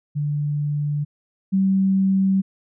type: tone pair in turn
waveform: sine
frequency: 146.83 / 192.28 Hz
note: D3 / G3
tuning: 0 / -33 cents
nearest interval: perfect fourth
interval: 467 cents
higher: second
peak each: -20 / -15 dBFS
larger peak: second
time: 0.15-1.05 / 1.52-2.42 s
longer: neither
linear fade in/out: 20 ms
effects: none